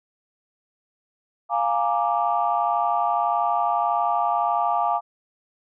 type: chord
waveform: sine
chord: Bb dominant seventh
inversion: second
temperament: equal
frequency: 698.5 / 830.6 / 932.3 / 1174.7 Hz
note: F5 / Ab5 / Bb5 / D6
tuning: 0 / 0 / 0 / 0 cents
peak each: -23 / -24 / -27 / -25 dBFS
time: 1.49-5.01 s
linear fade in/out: 50 ms
effects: tanh soft clip ceiling -9 dBFS